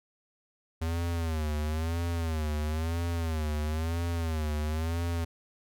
square tone with vibrato, 80.2 Hz, E2, 47 cents flat, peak -29 dBFS, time 0.81-5.25 s, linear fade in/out 10 ms, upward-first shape sine, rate 1 Hz, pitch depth 110 cents each way, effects none

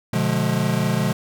square chord, B diminished seventh, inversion none, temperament just, 123.47 / 148.16 / 177.8 / 213.4 Hz, B2 / D3 / F3 / Ab3, 0 / +16 / +31 / +47 cents, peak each -25 dBFS, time 0.13-1.13 s, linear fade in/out 5 ms, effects none

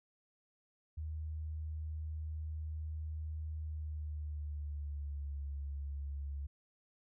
sine tone with pitch glide, 77.78 to 70.51 Hz, D#2 to C#2, 0 to +30 cents, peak -38 dBFS, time 0.97-6.47 s, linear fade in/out 10 ms, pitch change -170 cents, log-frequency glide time 3.59-5.42 s, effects none

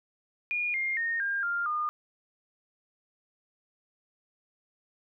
sine tone with pitch steps, 2434 / 2119 / 1844.6 / 1605.8 / 1398 / 1217 Hz, D#7 / C7 / A#6 / G6 / F6 / D#6, -39 / +21 / -19 / +41 / +1 / -39 cents, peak -27 dBFS, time 0.51-1.89 s, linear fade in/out 0 ms, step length 230 ms, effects none

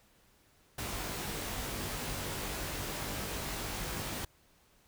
pink noise with comb filter, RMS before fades -38 dBFS, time 0.78-4.25 s, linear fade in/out 5 ms, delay 20 ms, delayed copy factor +0.7, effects pink hiss -66 dBFS RMS until 4.87 s

